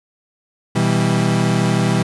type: chord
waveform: 35% pulse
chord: E minor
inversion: second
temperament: equal with one note detuned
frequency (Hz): 123.47 / 162.73 / 196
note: B2 / E3 / G3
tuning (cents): 0 / -22 / 0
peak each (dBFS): -17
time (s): 0.75-2.03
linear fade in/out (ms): 10
effects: resampled to 24000 Hz